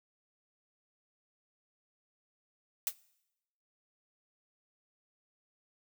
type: noise with exponential decay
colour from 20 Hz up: blue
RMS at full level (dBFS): -27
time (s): 2.87-2.95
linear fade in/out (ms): 1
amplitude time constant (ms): 16
effects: noise-tail reverb RT60 0.9 s tail -22 dB re dry